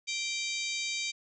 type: harmonic tone with a mistuned harmonic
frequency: 783 Hz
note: G5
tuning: 2 cents flat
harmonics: 3 / 4 / 5 / 6 / 7 / 8 / 9 / 10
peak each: -35 / -42 / -38 / -39 / -50 / -41 / -43 / -52 dBFS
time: 0.07-1.12 s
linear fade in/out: 20 ms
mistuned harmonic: 5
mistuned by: -67 cents
effects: none